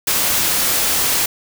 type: noise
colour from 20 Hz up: white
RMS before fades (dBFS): -17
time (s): 0.07-1.26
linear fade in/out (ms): 5
effects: none